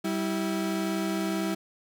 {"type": "tone pair together", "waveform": "35% pulse", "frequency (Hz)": [194.2, 326.6], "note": ["G3", "E4"], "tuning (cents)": [-16, -16], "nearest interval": "major sixth", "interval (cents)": 900, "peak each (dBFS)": -28, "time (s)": [0.04, 1.55], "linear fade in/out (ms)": 10, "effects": []}